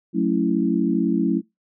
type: chord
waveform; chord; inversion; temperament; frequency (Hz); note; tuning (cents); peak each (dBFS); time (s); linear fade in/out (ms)
sine; F# minor seventh; none; equal with one note detuned; 183.72 / 220 / 277.2 / 329.6; F#3 / A3 / C#4 / E4; -12 / 0 / 0 / 0; -23; 0.13-1.42; 50
effects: noise-tail reverb RT60 0.2 s tail -25 dB re dry